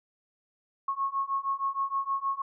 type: beating tone pair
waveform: sine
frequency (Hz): 1091 / 1097.4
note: C#6 / C#6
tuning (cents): -28 / -18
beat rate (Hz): 6.4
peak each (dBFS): -31 / -30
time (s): 0.88-2.42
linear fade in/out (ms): 5
effects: none